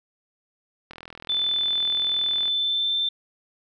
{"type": "click train", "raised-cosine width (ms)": 0.3, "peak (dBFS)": -23, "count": 66, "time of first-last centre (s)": [0.91, 2.48], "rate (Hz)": 41.4}
{"type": "tone with pitch glide", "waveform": "sine", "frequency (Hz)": [3520, 3557], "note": ["A7", "A7"], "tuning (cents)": [0, 18], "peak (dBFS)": -21, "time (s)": [1.29, 3.09], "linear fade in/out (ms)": 5, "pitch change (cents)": 18, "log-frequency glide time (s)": [2.5, 2.96]}
{"effects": []}